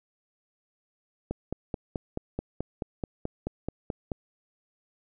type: click train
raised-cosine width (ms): 2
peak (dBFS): -17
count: 14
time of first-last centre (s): 1.31-4.118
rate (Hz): 4.63
effects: none